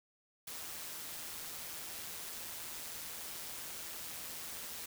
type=noise with amplitude modulation; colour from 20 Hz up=white; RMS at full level=-43 dBFS; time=0.47-4.86 s; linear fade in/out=5 ms; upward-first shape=sine; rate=163 Hz; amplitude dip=40%; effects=none